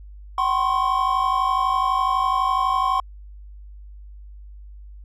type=tone cluster; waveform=triangle; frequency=761 / 1031 / 1083 Hz; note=F#5 / C6 / C#6; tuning=+48 / -26 / -41 cents; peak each=-23 / -21 / -19 dBFS; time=0.38-3 s; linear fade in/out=2 ms; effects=added 50 Hz sine -38 dBFS peak until 5.04 s